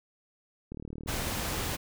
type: click train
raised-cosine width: 3 ms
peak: -27 dBFS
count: 24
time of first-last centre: 0.72-1.324 s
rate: 38.1 Hz
type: noise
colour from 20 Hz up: pink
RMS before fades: -33 dBFS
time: 1.07-1.77 s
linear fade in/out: 20 ms
effects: none